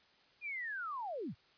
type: linear sweep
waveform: sine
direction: down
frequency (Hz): 2472 to 73.42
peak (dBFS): -38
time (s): 0.41-1.35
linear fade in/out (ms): 50
effects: white hiss -67 dBFS RMS until 1.57 s + resampled to 11025 Hz